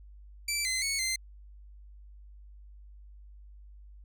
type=tone with pitch steps; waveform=15% pulse; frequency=2330 / 2056 / 2211 / 2077 Hz; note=D7 / C7 / C#7 / C7; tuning=-14 / -31 / -5 / -13 cents; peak=-22 dBFS; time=0.48-1.16 s; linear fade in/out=5 ms; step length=170 ms; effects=added 50 Hz sine -48 dBFS peak until 4.04 s